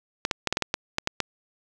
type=clicks; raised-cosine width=0.2 ms; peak=-6 dBFS; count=10; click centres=0.251 / 0.312 / 0.473 / 0.526 / 0.571 / 0.623 / 0.741 / 0.984 / 1.074 / 1.203 s; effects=none